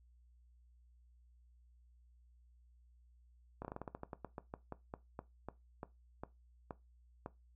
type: slowing click train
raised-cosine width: 1 ms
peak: -29 dBFS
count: 21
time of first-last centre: 3.62-7.261 s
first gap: 28 ms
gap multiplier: 1.17
effects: noise-tail reverb RT60 0.2 s tail -17 dB re dry + added 60 Hz sine -63 dBFS peak until 7.55 s